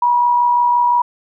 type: tone with amplitude modulation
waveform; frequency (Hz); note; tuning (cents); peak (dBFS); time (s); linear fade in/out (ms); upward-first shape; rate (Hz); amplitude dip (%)
sine; 966; B5; -39; -9; 0.02-1.02; 5; sine; 65.8; 35
effects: none